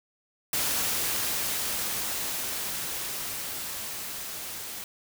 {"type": "noise with level ramp", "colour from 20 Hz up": "white", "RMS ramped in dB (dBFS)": [-27, -38], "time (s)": [0.53, 4.84], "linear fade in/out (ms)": 2, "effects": []}